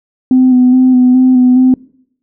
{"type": "tone with vibrato", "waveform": "sine", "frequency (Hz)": 253.9, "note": "B3", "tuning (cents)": 48, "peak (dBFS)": -3, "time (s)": [0.31, 1.74], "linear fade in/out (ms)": 2, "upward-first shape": "square", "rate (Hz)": 2.4, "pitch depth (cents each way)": 20, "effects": ["noise-tail reverb RT60 0.7 s tail -23 dB re dry", "tanh soft clip ceiling 0 dBFS"]}